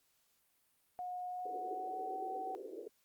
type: tone with pitch glide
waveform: sine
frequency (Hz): 724 to 757.4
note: F#5 to F#5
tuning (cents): -38 to +40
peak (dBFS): -39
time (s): 0.99-2.55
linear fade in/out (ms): 0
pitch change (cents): +78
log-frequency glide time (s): 1.29-2.2
type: band-pass noise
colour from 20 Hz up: white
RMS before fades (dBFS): -47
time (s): 1.45-2.88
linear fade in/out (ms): 5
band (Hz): 350 to 480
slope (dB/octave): 48
effects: white hiss -75 dBFS RMS until 3.04 s + Opus 48 kbps